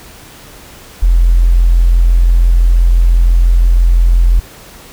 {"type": "tone with tanh clipping", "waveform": "triangle", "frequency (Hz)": 42.95, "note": "F1", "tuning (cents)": -28, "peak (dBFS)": -4, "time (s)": [1.02, 4.4], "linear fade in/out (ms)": 10, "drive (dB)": 2, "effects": ["pink hiss -36 dBFS RMS until 4.92 s"]}